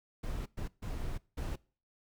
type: noise bursts at uneven times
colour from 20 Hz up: brown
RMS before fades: -37 dBFS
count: 4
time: 0.23-0.46 / 0.57-0.68 / 0.82-1.18 / 1.37-1.56 s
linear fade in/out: 10 ms
effects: noise-tail reverb RT60 0.4 s tail -23 dB re dry